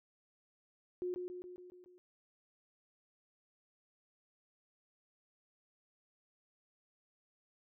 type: tone with echo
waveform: sine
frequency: 360 Hz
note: F#4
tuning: 47 cents flat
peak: -35 dBFS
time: 1.02-1.14 s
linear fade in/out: 0 ms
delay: 140 ms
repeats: 6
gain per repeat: -4 dB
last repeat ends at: 1.98 s
effects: none